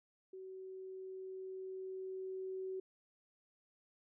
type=tone with level ramp; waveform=sine; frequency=377.5 Hz; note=F#4; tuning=35 cents sharp; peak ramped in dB=-47 to -39 dBFS; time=0.33-2.8 s; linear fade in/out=5 ms; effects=none